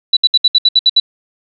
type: tone bursts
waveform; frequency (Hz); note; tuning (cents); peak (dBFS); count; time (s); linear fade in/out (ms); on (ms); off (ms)
sine; 3951; B7; 0; -5; 9; 0.13-1; 5; 38; 66
effects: none